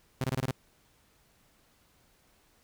sawtooth tone bursts, 130.6 Hz, C3, 3 cents flat, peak -24 dBFS, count 6, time 0.21-0.511 s, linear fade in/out 0 ms, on 31 ms, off 23 ms, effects pink hiss -66 dBFS RMS until 2.63 s

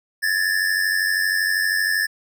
square tone pair together, 1700.3 / 1793 Hz, G#6 / A6, +40 / +32 cents, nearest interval minor second, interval 92 cents, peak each -22 dBFS, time 0.22-2.07 s, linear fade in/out 20 ms, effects none

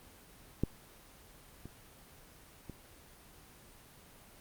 clicks, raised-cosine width 3 ms, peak -16 / -30 / -30 dBFS, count 3, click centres 0.636 / 1.656 / 2.697 s, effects pink hiss -57 dBFS RMS until 4.4 s + Opus 24 kbps

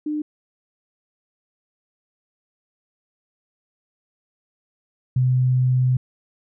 sine tone pair in turn, 301.4 / 127.42 Hz, D4 / C3, +45 / -45 cents, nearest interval octave + minor third, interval 1490 cents, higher first, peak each -22 / -15 dBFS, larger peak second, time 0.06-0.22 / 5.16-5.97 s, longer second, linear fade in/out 5 ms, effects none

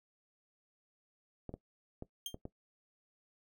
clicks, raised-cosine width 2 ms, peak -29 dBFS, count 5, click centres 1.493 / 1.54 / 2.024 / 2.344 / 2.454 s
sawtooth tone with exponential decay, 3186 Hz, G7, 27 cents sharp, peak -30 dBFS, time 2.26-2.35 s, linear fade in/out 2 ms, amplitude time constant 19 ms
effects noise-tail reverb RT60 0.1 s tail -17 dB re dry

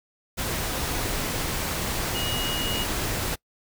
sine tone in noise, 2883 Hz, F#7, 46 cents flat, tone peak -29 dBFS, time 2.14-2.85 s, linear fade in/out 20 ms, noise pink, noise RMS -28 dBFS, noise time 0.37-3.36 s, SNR -4 dB, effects noise-tail reverb RT60 0.1 s tail -24 dB re dry

